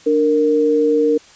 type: tone pair together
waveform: sine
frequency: 295.8 / 463.6 Hz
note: D4 / A#4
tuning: +13 / -10 cents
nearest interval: minor sixth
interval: 777 cents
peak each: -17 / -13 dBFS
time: 0.06-1.18 s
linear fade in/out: 10 ms
effects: white hiss -45 dBFS RMS until 1.35 s + resampled to 16000 Hz